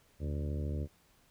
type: harmonic tone with a mistuned harmonic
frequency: 73.42 Hz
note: D2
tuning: in tune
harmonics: 1 / 2 / 3 / 4 / 5 / 6 / 7 / 8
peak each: -34 / -40 / -44 / -46 / -48 / -50 / -51 / -52 dBFS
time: 0.19-0.88 s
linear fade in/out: 50 ms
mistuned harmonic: 1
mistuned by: +140 cents
effects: pink hiss -67 dBFS RMS until 1.3 s